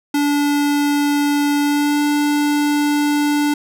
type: tone with pitch glide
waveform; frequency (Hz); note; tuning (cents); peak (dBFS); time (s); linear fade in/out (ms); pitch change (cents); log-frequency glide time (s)
square; 289.4 to 293.1; D4 to D4; -25 to -3; -15; 0.14-3.54; 5; +22; 1.61-2.02
effects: none